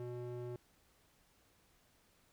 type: tone with band-pass filter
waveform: square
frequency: 122.1 Hz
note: B2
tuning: 19 cents flat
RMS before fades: -44 dBFS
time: 0-0.56 s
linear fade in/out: 0 ms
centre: 330 Hz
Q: 1.4
effects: pink hiss -71 dBFS RMS until 2.32 s